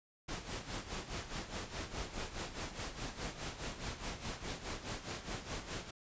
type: noise with tremolo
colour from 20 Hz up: pink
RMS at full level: -40 dBFS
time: 0.28-5.91 s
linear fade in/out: 10 ms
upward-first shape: sine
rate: 4.8 Hz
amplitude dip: 70%
effects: resampled to 16000 Hz